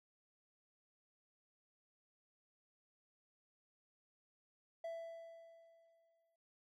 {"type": "tone with exponential decay", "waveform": "triangle", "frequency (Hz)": 664, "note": "E5", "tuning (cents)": 12, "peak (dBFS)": -39, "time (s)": [4.84, 6.36], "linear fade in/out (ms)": 5, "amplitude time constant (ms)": 330, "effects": []}